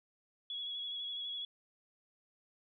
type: tone with vibrato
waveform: sine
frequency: 3359 Hz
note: G#7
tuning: 19 cents sharp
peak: -38 dBFS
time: 0.5-1.45 s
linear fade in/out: 2 ms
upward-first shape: sine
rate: 12 Hz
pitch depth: 25 cents each way
effects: none